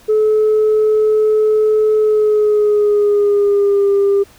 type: tone with pitch glide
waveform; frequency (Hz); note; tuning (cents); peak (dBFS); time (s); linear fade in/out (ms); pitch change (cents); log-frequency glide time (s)
sine; 430.4 to 399.3; A4 to G4; -38 to +32; -8; 0.08-4.24; 20; -130; 1.96-3.89
effects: tanh soft clip ceiling -7 dBFS + pink hiss -46 dBFS RMS until 4.38 s